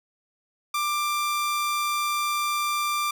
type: tone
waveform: sawtooth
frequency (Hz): 1184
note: D6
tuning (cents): +14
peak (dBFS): -20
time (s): 0.74-3.11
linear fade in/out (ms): 5
effects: none